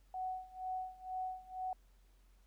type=tone with tremolo; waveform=sine; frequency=745 Hz; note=F#5; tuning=12 cents sharp; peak=-36 dBFS; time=0.14-1.73 s; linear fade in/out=2 ms; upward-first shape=sine; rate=2.1 Hz; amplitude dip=90%; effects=added 45 Hz sine -63 dBFS peak until 2.46 s + pink hiss -75 dBFS RMS until 2.46 s